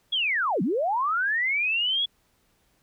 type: linear two-way sweep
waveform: sine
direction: down then up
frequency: 3407 to 160 to 3407 Hz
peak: -22 dBFS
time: 0.12-2.06 s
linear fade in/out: 10 ms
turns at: 0.62 s
effects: pink hiss -67 dBFS RMS until 2.82 s